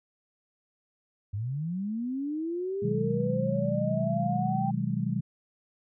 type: linear sweep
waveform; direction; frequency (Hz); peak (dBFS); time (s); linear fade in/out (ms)
sine; up; 95 to 792; -29; 1.33-4.71; 10
type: chord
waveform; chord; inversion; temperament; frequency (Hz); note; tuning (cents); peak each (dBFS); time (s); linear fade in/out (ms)
sine; G# minor seventh; first; just; 124.59 / 155.74 / 186.89 / 207.7; B2 / D#3 / F#3 / G#3; +16 / +2 / +18 / 0; -32; 2.82-5.21; 10
effects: none